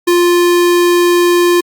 square tone, 350 Hz, F4, 4 cents sharp, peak -8 dBFS, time 0.07-1.61 s, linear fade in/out 10 ms, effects Opus 48 kbps

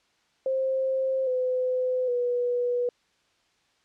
sine tone with pitch steps, 528 / 507.7 / 488.1 Hz, C5 / B4 / B4, +16 / +48 / -20 cents, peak -23 dBFS, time 0.46-2.89 s, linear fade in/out 2 ms, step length 810 ms, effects white hiss -67 dBFS RMS until 3.84 s + low-pass 5000 Hz 12 dB/octave

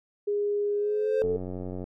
sine tone with pitch glide, 410.9 to 440.4 Hz, G#4 to A4, -18 to +2 cents, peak -24 dBFS, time 0.27-1.37 s, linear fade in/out 10 ms, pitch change +120 cents, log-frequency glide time 0.79-1.22 s
triangle tone with exponential growth, 523.3 Hz, C5, in tune, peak -21 dBFS, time 0.62-1.22 s, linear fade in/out 0 ms, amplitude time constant 130 ms
click train, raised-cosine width 2 ms, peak -23 dBFS, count 56, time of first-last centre 1.24-1.84 s, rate 91.6 Hz
effects none

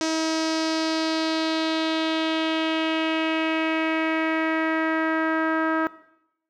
sawtooth tone with low-pass filter sweep, 320 Hz, D#4, 49 cents sharp, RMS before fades -24 dBFS, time 0.01-5.87 s, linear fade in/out 0 ms, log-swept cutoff 5900 to 1500 Hz, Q 3, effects noise-tail reverb RT60 0.8 s tail -17 dB re dry

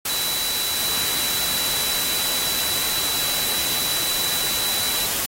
sine tone in noise, 3951 Hz, B7, in tune, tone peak -25 dBFS, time 0.09-5.07 s, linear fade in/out 5 ms, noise white, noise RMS -24 dBFS, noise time 0.05-5.26 s, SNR -4 dB, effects AAC 48 kbps

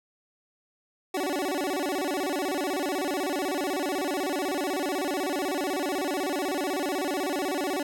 25% pulse tone with vibrato, 329.6 Hz, E4, in tune, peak -23 dBFS, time 1.14-7.83 s, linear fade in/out 5 ms, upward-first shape square, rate 16 Hz, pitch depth 230 cents each way, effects none

